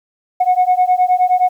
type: beating tone pair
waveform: sine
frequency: 726 / 735.6 Hz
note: F#5 / F#5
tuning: -33 / -10 cents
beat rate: 9.6 Hz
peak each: -12 dBFS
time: 0.4-1.49 s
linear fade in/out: 10 ms
effects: tanh soft clip ceiling -6 dBFS + 8-bit